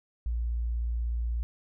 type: tone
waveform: sine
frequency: 58.27 Hz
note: A#1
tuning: in tune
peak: -27 dBFS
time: 0.26-1.43 s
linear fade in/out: 0 ms
effects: none